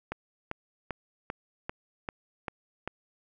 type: click train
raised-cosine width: 0.5 ms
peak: -18 dBFS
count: 8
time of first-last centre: 0.12-2.876 s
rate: 2.54 Hz
effects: none